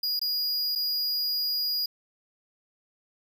square tone with dropouts, 4881 Hz, D#8, 34 cents flat, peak -26 dBFS, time 0.03-1.86 s, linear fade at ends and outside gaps 5 ms, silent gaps 0.194-0.214 / 0.753-0.757 s, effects none

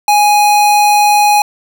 square tone, 830.6 Hz, G#5, in tune, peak -7 dBFS, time 0.08-1.42 s, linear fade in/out 2 ms, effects none

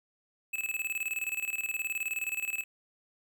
square tone with tremolo, 2603 Hz, E7, 22 cents flat, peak -30 dBFS, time 0.53-2.64 s, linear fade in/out 10 ms, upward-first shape square, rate 19 Hz, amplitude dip 75%, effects none

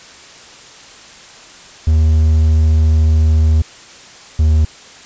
triangle tone pair in turn, 78.5 / 77.73 Hz, D#2 / D#2, +16 / -1 cents, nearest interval unison, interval 17 cents, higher first, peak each -6 dBFS, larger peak neither, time 1.87-3.62 / 4.39-4.65 s, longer first, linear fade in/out 5 ms, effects white hiss -38 dBFS RMS until 5.05 s + resampled to 16000 Hz

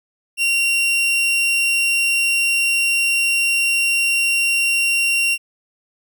40% pulse tone, 2754 Hz, F7, 25 cents flat, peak -14 dBFS, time 0.37-5.38 s, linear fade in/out 50 ms, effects none

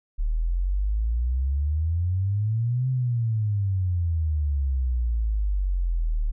sine exponential two-way sweep, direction up then down, 36.71 to 130.81 to 36.71 Hz, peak -21 dBFS, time 0.18-6.32 s, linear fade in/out 20 ms, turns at 2.89 s, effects none

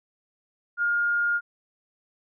sine tone, 1417 Hz, F6, 25 cents sharp, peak -21 dBFS, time 0.77-1.41 s, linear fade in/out 50 ms, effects none

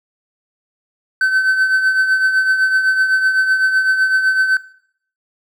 triangle tone with tremolo, 1530 Hz, G6, 42 cents flat, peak -8 dBFS, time 1.21-4.57 s, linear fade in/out 2 ms, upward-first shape triangle, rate 7.9 Hz, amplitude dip 65%, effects noise-tail reverb RT60 0.6 s tail -17 dB re dry

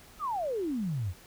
sine exponential sweep, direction down, 1318.5 to 81.2 Hz, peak -29 dBFS, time 0.19-1.14 s, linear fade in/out 50 ms, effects pink hiss -54 dBFS RMS until 1.26 s

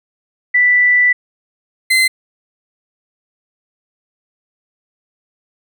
sine / 35% pulse tone pair in turn, 1975.5 / 2060 Hz, B6 / C7, 0 / -28 cents, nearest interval minor second, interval 72 cents, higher second, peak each -8 dBFS, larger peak neither, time 0.54-1.13 / 1.9-2.08 s, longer first, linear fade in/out 10 ms, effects none

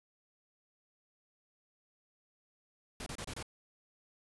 pink noise bursts, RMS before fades -42 dBFS, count 5, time 3-3.427 s, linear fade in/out 2 ms, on 63 ms, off 28 ms, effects resampled to 24000 Hz

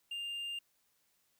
triangle tone, 2801 Hz, F7, 4 cents sharp, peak -36 dBFS, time 0.11-0.59 s, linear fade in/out 5 ms, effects white hiss -75 dBFS RMS until 1.39 s

